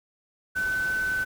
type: tone in noise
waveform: sine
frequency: 1515 Hz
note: F#6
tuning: 40 cents sharp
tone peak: -24 dBFS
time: 0.55-1.25 s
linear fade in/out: 20 ms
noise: pink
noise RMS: -40 dBFS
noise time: 0.55-1.25 s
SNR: +13 dB
effects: none